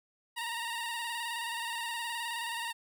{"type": "tone with vibrato", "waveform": "15% pulse", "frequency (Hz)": 932.3, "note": "A#5", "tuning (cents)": 0, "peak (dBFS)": -28, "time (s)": [0.36, 2.73], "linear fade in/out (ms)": 20, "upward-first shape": "square", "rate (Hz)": 19, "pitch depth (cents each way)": 36, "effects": []}